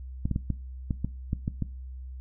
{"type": "clicks", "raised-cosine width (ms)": 5, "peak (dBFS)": -15, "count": 9, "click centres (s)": [0.255, 0.313, 0.361, 0.503, 0.908, 1.046, 1.331, 1.479, 1.623], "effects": ["noise-tail reverb RT60 0.3 s tail -19 dB re dry", "added 64 Hz sine -37 dBFS peak until 2.2 s"]}